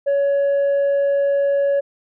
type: tone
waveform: sine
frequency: 561 Hz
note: C#5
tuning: 21 cents sharp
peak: -12 dBFS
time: 0.06-1.81 s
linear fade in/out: 20 ms
effects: tanh soft clip ceiling -14 dBFS